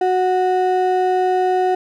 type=ring-modulated tone; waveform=triangle; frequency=553 Hz; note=C#5; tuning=4 cents flat; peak=-9 dBFS; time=0.01-1.75 s; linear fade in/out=5 ms; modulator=184 Hz; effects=none